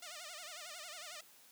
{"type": "tone with vibrato", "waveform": "5% pulse", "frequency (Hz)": 658, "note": "E5", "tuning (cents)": -3, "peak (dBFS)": -35, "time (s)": [0.02, 1.21], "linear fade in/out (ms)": 5, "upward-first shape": "sine", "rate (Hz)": 11, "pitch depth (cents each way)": 180, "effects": ["white hiss -62 dBFS RMS until 1.51 s", "high-pass 150 Hz 12 dB/octave"]}